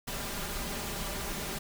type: noise with comb filter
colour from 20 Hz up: pink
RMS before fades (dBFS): -36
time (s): 0.07-1.59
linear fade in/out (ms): 10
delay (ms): 5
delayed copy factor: +0.55
effects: none